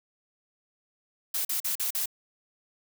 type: noise bursts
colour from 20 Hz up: blue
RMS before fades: -29 dBFS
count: 5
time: 1.34-2.058 s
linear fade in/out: 5 ms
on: 110 ms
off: 42 ms
effects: none